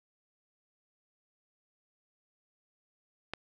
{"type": "click", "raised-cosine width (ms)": 0.3, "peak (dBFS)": -19, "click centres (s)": 3.336, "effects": []}